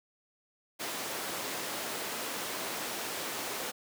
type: high-pass noise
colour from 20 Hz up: pink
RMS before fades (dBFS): -37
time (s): 0.79-3.72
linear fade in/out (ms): 20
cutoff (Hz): 320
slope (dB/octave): 12
effects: none